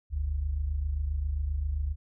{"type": "tone pair together", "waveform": "sine", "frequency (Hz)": [45.75, 73.3], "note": ["F#1", "D2"], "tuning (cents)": [-19, -3], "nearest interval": "minor sixth", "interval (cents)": 816, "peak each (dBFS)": [-33, -28], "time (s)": [0.1, 1.96], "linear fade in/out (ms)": 50, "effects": []}